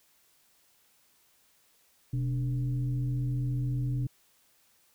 sine tone with frequency modulation, 126.6 Hz, B2, 43 cents sharp, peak -27 dBFS, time 2.13-4.07 s, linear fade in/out 5 ms, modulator 164 Hz, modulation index 0.48, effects white hiss -66 dBFS RMS until 4.94 s

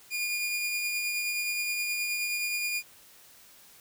sawtooth tone with tremolo, 2428 Hz, D#7, 43 cents flat, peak -24 dBFS, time 0.1-2.83 s, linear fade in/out 50 ms, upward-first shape triangle, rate 9.5 Hz, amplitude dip 30%, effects white hiss -55 dBFS RMS until 3.8 s

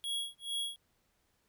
square tone with tremolo, 3322 Hz, G#7, in tune, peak -33 dBFS, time 0.04-0.76 s, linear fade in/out 0 ms, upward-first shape sine, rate 2.3 Hz, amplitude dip 100%, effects pink hiss -75 dBFS RMS until 1.48 s

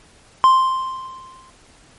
triangle tone with exponential decay, 1046.5 Hz, C6, in tune, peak -5 dBFS, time 0.44-1.5 s, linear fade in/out 0 ms, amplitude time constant 230 ms, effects pink hiss -50 dBFS RMS until 1.98 s + MP3 48 kbps

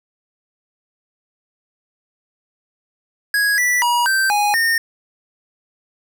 square tone with pitch steps, 1659 / 1965 / 960 / 1560 / 827 / 1830 Hz, G#6 / B6 / B5 / G6 / G#5 / A#6, -2 / -9 / -49 / -9 / -8 / -32 cents, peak -15 dBFS, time 3.34-4.78 s, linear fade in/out 2 ms, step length 240 ms, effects none

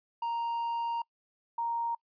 triangle / sine tone pair in turn, 932.3 / 932.3 Hz, A#5 / A#5, 0 / 0 cents, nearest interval unison, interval 0 cents, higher neither, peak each -28 / -29 dBFS, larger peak first, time 0.22-1.02 / 1.58-1.95 s, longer first, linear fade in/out 5 ms, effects noise-tail reverb RT60 0.1 s tail -26 dB re dry + resampled to 11025 Hz

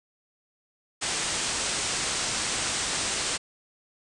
white low-pass noise, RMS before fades -29 dBFS, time 1.01-3.38 s, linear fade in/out 20 ms, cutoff 9100 Hz, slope 96 dB/octave, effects none

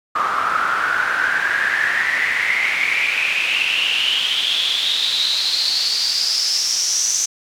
pink noise with band-pass filter sweep, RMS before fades -19 dBFS, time 0.15-7.26 s, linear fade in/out 10 ms, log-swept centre 1200 to 6200 Hz, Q 8.9, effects none

